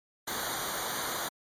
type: noise with comb filter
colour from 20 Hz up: pink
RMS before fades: -34 dBFS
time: 0.27-1.29 s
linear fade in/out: 10 ms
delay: 0.38 ms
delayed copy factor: -0.95
effects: MP3 64 kbps